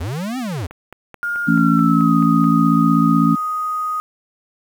square linear two-way sweep, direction up then down, 71.2 to 266.8 to 73.4 Hz, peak -23 dBFS, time 0-0.67 s, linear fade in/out 10 ms, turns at 0.38 s
click train, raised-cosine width 0.5 ms, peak -21 dBFS, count 9, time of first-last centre 0.71-2.442 s, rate 4.62 Hz
sine tone with pitch glide, 1416 to 1247 Hz, F6 to D#6, +23 to +3 cents, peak -19 dBFS, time 1.23-4 s, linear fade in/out 0 ms, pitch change -220 cents, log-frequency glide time 1.48-2.15 s
harmonic tone, 56 Hz, A1, 31 cents sharp, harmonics 3 / 4 / 5, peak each -16 / -16 / -16 dBFS, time 1.47-3.36 s, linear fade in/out 20 ms
effects 7-bit

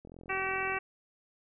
click train, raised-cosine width 2 ms, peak -36 dBFS, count 32, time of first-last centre 0.05-0.768 s, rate 43.2 Hz
harmonic tone, 382.6 Hz, G4, 42 cents flat, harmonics 1 / 2 / 3 / 4 / 5 / 6 / 7, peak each -38 / -38 / -38 / -38 / -38 / -38 / -38 dBFS, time 0.29-0.79 s, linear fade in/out 10 ms
effects none

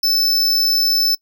square tone, 5274 Hz, E8, in tune, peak -14 dBFS, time 0.03-1.15 s, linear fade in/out 5 ms, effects noise-tail reverb RT60 0.1 s tail -22 dB re dry

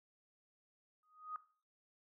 sine tone with exponential growth, 1247 Hz, D#6, 3 cents sharp, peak -38 dBFS, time 1.03-1.36 s, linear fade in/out 1 ms, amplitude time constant 71 ms, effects noise-tail reverb RT60 0.4 s tail -17 dB re dry

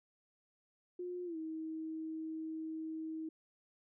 sine tone with pitch glide, 357.3 to 318.3 Hz, F4 to D#4, +40 to +39 cents, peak -39 dBFS, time 0.99-3.29 s, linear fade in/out 5 ms, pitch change -201 cents, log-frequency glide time 1.25-1.37 s, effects none

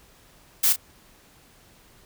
blue noise with echo, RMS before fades -19 dBFS, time 0.63-0.73 s, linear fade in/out 10 ms, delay 33 ms, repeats 1, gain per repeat -10 dB, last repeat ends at 0.763 s, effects pink hiss -55 dBFS RMS until 2.05 s

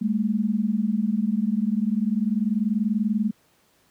sine tone pair together, 202.9 / 223.2 Hz, G#3 / A3, -40 / +25 cents, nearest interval major second, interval 165 cents, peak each -23 dBFS, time 0.01-3.31 s, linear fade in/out 10 ms, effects pink hiss -62 dBFS RMS until 3.9 s + high-pass 100 Hz 12 dB/octave

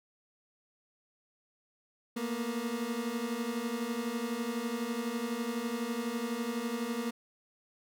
30% pulse beating tone pair, 227.4 / 239.4 Hz, A#3 / A#3, -43 / +46 cents, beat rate 12 Hz, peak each -34 / -32 dBFS, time 2.16-7.11 s, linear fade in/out 10 ms, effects none

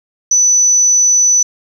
sine tone, 5980 Hz, F#8, 17 cents sharp, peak -7 dBFS, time 0.31-1.43 s, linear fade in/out 5 ms, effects 7-bit

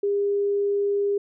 sine tone, 403.9 Hz, G#4, 48 cents flat, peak -20 dBFS, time 0.03-1.18 s, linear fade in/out 5 ms, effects none

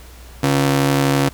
sawtooth ring-modulated tone, 207.7 Hz, G#3, in tune, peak -7 dBFS, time 0.43-1.29 s, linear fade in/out 5 ms, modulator 67.8 Hz, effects added 60 Hz sine -38 dBFS peak until 1.33 s + pink hiss -44 dBFS RMS until 1.33 s

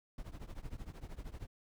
brown noise with tremolo, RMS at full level -42 dBFS, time 0.18-1.47 s, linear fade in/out 2 ms, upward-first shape triangle, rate 13 Hz, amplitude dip 95%, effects none

